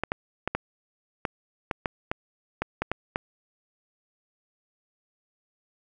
clicks, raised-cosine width 0.5 ms, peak -11 dBFS, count 12, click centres 0.036 / 0.119 / 0.476 / 0.55 / 1.252 / 1.712 / 1.858 / 2.115 / 2.62 / 2.82 / 2.916 / 3.159 s, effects none

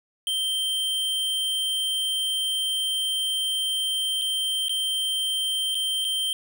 square tone with dropouts, 3136 Hz, G7, in tune, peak -24 dBFS, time 0.27-6.33 s, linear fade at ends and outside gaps 1 ms, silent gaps 4.214-4.218 / 4.684-4.694 / 5.746-5.752 / 6.045-6.049 s, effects none

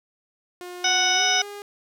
sawtooth tone with pitch glide, 357.4 to 408.2 Hz, F4 to G#4, +40 to -30 cents, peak -31 dBFS, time 0.61-1.62 s, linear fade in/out 0 ms, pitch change +230 cents, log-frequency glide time 1.14-1.23 s
harmonic tone, 740 Hz, F#5, in tune, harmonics 1 / 2 / 3 / 4 / 5 / 7 / 8, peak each -26 / -26 / -26 / -26 / -26 / -26 / -26 dBFS, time 0.84-1.42 s, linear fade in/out 5 ms
effects none

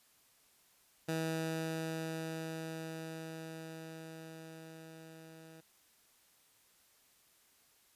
15% pulse tone with level ramp, 161.3 Hz, E3, 37 cents flat, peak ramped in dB -27 to -47 dBFS, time 1.08-5.61 s, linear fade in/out 10 ms, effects white hiss -68 dBFS RMS until 7.95 s + resampled to 32000 Hz

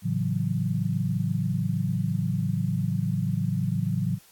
sine chord, F# minor seventh, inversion first, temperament equal, 110 / 138.59 / 164.81 / 185 Hz, A2 / C#3 / E3 / F#3, 0 / 0 / 0 / 0 cents, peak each -29 dBFS, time 0.02-4.19 s, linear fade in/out 50 ms, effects white hiss -56 dBFS RMS until 4.31 s + AAC 64 kbps

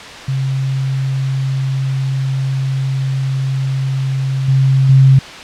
sine tone with level steps, 133.8 Hz, C3, 39 cents sharp, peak -14 / -8 / -4 dBFS, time 0.28-5.19 s, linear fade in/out 5 ms, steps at 4.48 / 4.89 s, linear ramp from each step 5 ms, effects white hiss -30 dBFS RMS until 5.43 s + low-pass 4000 Hz 12 dB/octave

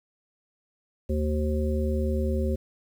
harmonic tone, 75.8 Hz, D#2, 45 cents flat, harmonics 1 / 3 / 5 / 7, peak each -25 / -30 / -32 / -33 dBFS, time 1.09-2.56 s, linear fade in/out 10 ms, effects 9-bit

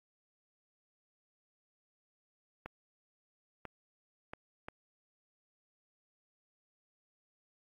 clicks, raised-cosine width 0.5 ms, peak -27 dBFS, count 4, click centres 2.66 / 3.653 / 4.335 / 4.685 s, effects AAC 48 kbps

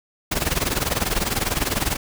pink noise with tremolo, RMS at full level -19 dBFS, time 0.31-1.97 s, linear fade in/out 10 ms, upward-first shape triangle, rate 20 Hz, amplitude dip 90%, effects none

